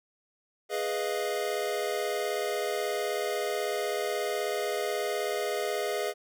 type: chord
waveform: square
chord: F half-diminished seventh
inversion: first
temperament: equal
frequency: 415.3 / 493.9 / 622.3 / 698.5 Hz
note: Ab4 / Cb5 / Eb5 / F5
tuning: 0 / 0 / 0 / 0 cents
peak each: -33 / -36 / -35 / -37 dBFS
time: 0.69-6.14 s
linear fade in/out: 50 ms
effects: none